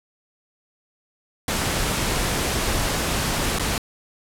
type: noise with dropouts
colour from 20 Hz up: pink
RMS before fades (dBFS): -23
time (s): 1.48-3.78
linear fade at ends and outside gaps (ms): 2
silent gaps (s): 3.587-3.595
effects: low-pass 12000 Hz 12 dB/octave